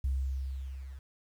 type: tone with level ramp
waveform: sine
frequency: 66.6 Hz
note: C2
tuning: 31 cents sharp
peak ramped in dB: -25 to -42 dBFS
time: 0.04-0.99 s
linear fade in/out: 5 ms
effects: tanh soft clip ceiling -24 dBFS + 10-bit